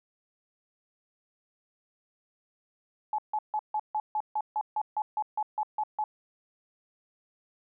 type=tone bursts; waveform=sine; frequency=854 Hz; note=G#5; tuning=48 cents sharp; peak=-26 dBFS; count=15; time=3.13-6.04 s; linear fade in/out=2 ms; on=54 ms; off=150 ms; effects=none